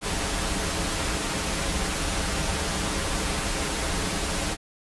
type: noise with comb filter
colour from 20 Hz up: pink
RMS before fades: -27 dBFS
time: 0.01-4.57 s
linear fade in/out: 50 ms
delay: 8.2 ms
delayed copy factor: -0.55
effects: resampled to 24000 Hz